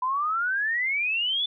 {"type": "exponential sweep", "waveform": "sine", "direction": "up", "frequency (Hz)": [993, 3520], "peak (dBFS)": -23, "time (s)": [0.02, 1.46], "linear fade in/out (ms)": 5, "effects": []}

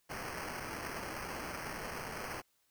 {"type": "noise with sample-and-hold", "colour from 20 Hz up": "blue", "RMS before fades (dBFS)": -42, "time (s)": [0.09, 2.42], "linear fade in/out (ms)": 20, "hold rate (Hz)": 3675, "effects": ["white hiss -75 dBFS RMS until 2.7 s"]}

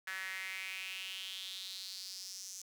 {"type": "tone with high-pass filter sweep", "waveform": "sawtooth", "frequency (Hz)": 189.2, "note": "F#3", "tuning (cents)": 39, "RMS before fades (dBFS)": -44, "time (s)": [0.07, 2.62], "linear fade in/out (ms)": 5, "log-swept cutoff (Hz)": [1700, 6300], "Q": 4.7, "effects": ["11-bit"]}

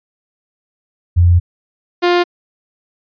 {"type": "tone pair in turn", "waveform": ["sine", "sawtooth"], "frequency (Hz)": [87.31, 352.1], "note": ["F2", "F4"], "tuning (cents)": [0, 14], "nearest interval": "2 octaves", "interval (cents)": 2414, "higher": "second", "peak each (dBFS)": [-6, -6], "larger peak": "neither", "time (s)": [[1.16, 1.4], [2.02, 2.24]], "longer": "first", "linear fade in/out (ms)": 20, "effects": ["resampled to 11025 Hz"]}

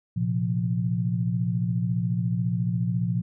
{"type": "chord", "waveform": "sine", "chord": "Bb suspended second", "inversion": "none", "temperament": "equal", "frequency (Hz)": [116.54, 130.81, 174.61], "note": ["Bb2", "C3", "F3"], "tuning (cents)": [0, 0, 0], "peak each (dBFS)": [-26, -30, -26], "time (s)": [0.16, 3.22], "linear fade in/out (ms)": 10, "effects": []}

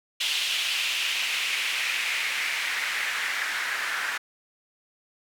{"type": "noise with band-pass filter sweep", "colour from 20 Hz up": "white", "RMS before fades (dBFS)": -28, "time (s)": [0.2, 4.18], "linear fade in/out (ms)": 10, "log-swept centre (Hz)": [3100, 1600], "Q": 2.8, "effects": []}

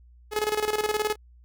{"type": "tone with tremolo", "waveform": "sawtooth", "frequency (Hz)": 424.9, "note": "G#4", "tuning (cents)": 40, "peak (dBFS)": -18, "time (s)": [0.31, 1.16], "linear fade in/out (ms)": 50, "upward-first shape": "square", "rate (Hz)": 19, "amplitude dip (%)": 70, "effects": ["added 60 Hz sine -50 dBFS peak until 1.44 s"]}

